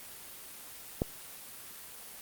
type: click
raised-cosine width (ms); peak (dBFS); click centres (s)
2; -14; 1.019
effects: white hiss -47 dBFS RMS until 2.21 s + Opus 24 kbps